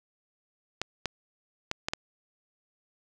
clicks, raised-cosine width 0.2 ms, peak -12 dBFS, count 5, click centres 0.816 / 1.057 / 1.714 / 1.885 / 1.935 s, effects none

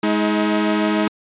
sawtooth tone pair together, 210.1 / 318.5 Hz, G#3 / D#4, +20 / +41 cents, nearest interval perfect fifth, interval 721 cents, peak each -15 dBFS, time 0.03-1.08 s, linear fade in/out 5 ms, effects resampled to 8000 Hz

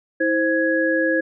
sine tone cluster, 323.9 / 524 / 1668 Hz, E4 / C5 / G#6, -30 / +2 / +7 cents, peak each -21 dBFS, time 0.2-1.21 s, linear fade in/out 10 ms, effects none

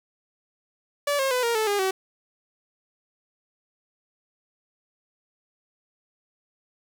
sawtooth tone with pitch steps, 576 / 537.4 / 501.4 / 467.9 / 436.5 / 407.3 / 380 Hz, D5 / C5 / B4 / A#4 / A4 / G#4 / F#4, -34 / +46 / +26 / +6 / -14 / -34 / +46 cents, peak -18 dBFS, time 1.07-1.91 s, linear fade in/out 5 ms, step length 120 ms, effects none

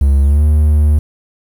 triangle tone with pitch glide, 69.3 to 75.14 Hz, C#2 to D2, 0 to +40 cents, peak -5 dBFS, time 0.01-0.99 s, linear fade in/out 5 ms, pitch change +140 cents, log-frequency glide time 0.22-0.44 s, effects 7-bit

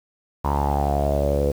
sawtooth tone with low-pass filter sweep, 71.2 Hz, C#2, 47 cents sharp, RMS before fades -21 dBFS, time 0.44-1.52 s, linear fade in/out 10 ms, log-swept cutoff 980 to 490 Hz, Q 8.3, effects 7-bit

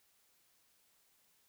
silence, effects white hiss -72 dBFS RMS until 1.48 s

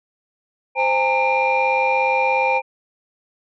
sine tone cluster, 521 / 814 / 911 / 2389 Hz, C5 / G#5 / A#5 / D7, -7 / -35 / -40 / +29 cents, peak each -20 dBFS, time 0.75-2.62 s, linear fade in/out 50 ms, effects tanh soft clip ceiling -9 dBFS

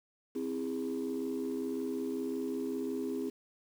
sine chord, C augmented, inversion none, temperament just, 261.6 / 327 / 408.8 Hz, C4 / E4 / G#4, 0 / -14 / -27 cents, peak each -35 / -38 / -36 dBFS, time 0.35-3.3 s, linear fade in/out 10 ms, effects tanh soft clip ceiling -27 dBFS + 9-bit

